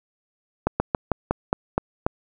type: slowing click train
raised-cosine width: 1 ms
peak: -5 dBFS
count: 8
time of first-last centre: 0.67-2.065 s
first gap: 130 ms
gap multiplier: 1.14
effects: none